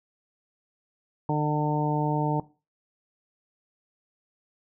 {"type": "harmonic tone", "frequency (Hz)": 150.1, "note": "D3", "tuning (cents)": 38, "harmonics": [1, 2, 3, 4, 5, 6], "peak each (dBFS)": [-26, -29, -32, -35, -33, -29], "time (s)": [1.29, 2.4], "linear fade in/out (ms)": 2, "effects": ["noise-tail reverb RT60 0.3 s tail -18 dB re dry"]}